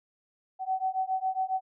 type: beating tone pair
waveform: sine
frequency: 753 / 760.3 Hz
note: F#5 / F#5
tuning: +30 / +47 cents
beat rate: 7.3 Hz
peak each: -30 dBFS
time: 0.59-1.61 s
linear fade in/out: 50 ms
effects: none